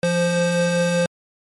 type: tone pair together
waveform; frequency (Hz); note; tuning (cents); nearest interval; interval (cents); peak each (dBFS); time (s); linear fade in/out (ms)
square; 172.72 / 523.3; F3 / C5; -19 / 0; octave + perfect fifth; 1919; -21 / -20; 0.03-1.06; 2
effects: MP3 48 kbps